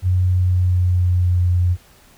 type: tone with pitch glide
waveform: sine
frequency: 91.3 to 88.96 Hz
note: F#2 to F2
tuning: -23 to +32 cents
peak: -13 dBFS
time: 0.02-1.77 s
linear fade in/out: 50 ms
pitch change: -45 cents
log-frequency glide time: 0.26-1.46 s
effects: pink hiss -50 dBFS RMS until 2.17 s